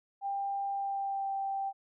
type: tone with pitch glide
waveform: sine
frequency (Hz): 794 to 783.5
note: G5 to G5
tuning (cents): +22 to -1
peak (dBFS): -31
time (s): 0.21-1.73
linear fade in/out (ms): 50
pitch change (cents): -23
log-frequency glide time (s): 0.71-1.31
effects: none